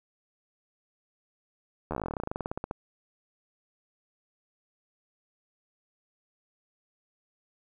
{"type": "slowing click train", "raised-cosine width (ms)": 1, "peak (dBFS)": -18, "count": 25, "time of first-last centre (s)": [1.91, 2.711], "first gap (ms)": 12, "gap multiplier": 1.08, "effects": ["10-bit"]}